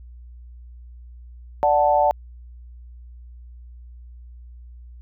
sine chord, D major, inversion none, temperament equal, 587.3 / 740 / 880 Hz, D5 / F#5 / A5, 0 / 0 / 0 cents, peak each -19 dBFS, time 1.63-2.11 s, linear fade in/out 0 ms, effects added 60 Hz sine -39 dBFS peak until 5.01 s

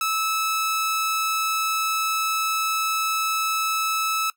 sawtooth tone, 1305 Hz, E6, 18 cents flat, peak -18 dBFS, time 0.01-4.3 s, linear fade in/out 2 ms, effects noise-tail reverb RT60 0.1 s tail -18 dB re dry

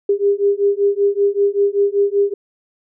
sine beating tone pair, 400.1 / 405.3 Hz, G4 / G#4, +35 / -42 cents, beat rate 5.2 Hz, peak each -16 dBFS, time 0.09-2.34 s, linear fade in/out 5 ms, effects none

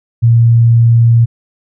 sine tone, 116.54 Hz, A#2, in tune, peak -4 dBFS, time 0.22-1.26 s, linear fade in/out 20 ms, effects none

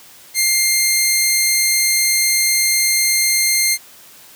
10% pulse tone, 2108 Hz, C7, 12 cents sharp, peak -4 dBFS, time 0.34-3.78 s, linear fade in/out 50 ms, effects white hiss -43 dBFS RMS until 4.35 s + high-pass 80 Hz 12 dB/octave

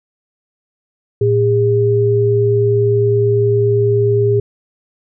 sine tone pair together, 113.7 / 405.8 Hz, A#2 / G#4, -43 / -40 cents, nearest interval octave + minor seventh, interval 2203 cents, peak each -14 / -12 dBFS, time 1.21-4.4 s, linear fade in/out 5 ms, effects none

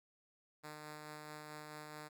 5% pulse tone with tremolo, 151.6 Hz, D#3, 45 cents flat, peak -36 dBFS, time 0.63-2.09 s, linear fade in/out 20 ms, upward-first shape sine, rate 4.6 Hz, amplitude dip 25%, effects none

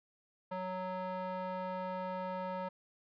square tone with band-pass filter, 185 Hz, F#3, in tune, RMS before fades -39 dBFS, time 0.51-2.69 s, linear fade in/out 10 ms, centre 810 Hz, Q 1.9, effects resampled to 11025 Hz

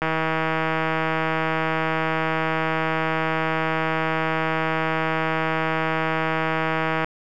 click train, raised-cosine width 0.5 ms, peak -8 dBFS, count 1125, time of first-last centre 0.02-7.045 s, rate 160 Hz, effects none

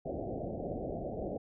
white low-pass noise, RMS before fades -38 dBFS, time 0.05-1.38 s, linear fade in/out 10 ms, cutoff 730 Hz, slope 96 dB/octave, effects none

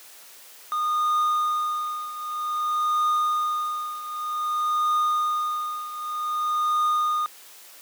triangle tone with tremolo, 1226 Hz, D#6, 26 cents flat, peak -17 dBFS, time 0.72-7.26 s, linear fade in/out 0 ms, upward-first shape triangle, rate 0.53 Hz, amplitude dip 80%, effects white hiss -47 dBFS RMS until 7.81 s + high-pass 400 Hz 12 dB/octave

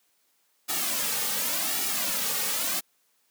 white noise with flanger, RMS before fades -28 dBFS, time 0.68-2.81 s, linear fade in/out 20 ms, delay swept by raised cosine 1.9 to 3 ms, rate 0.89 Hz, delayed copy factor -0.95, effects white hiss -69 dBFS RMS until 3.3 s + high-pass 200 Hz 12 dB/octave

